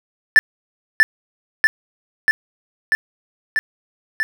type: tone with echo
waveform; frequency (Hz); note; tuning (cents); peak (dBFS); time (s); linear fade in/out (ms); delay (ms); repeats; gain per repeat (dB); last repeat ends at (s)
triangle; 1760; A6; 0; -3; 0.36-0.39; 0; 640; 6; -2; 4.23
effects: none